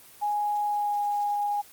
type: tone with pitch glide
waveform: sine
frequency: 830 to 822.4 Hz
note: G#5 to G#5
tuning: -1 to -17 cents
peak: -24 dBFS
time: 0.21-1.62 s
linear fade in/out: 20 ms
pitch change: -16 cents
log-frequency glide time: 0.65-1.01 s
effects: white hiss -51 dBFS RMS until 1.72 s + Opus 24 kbps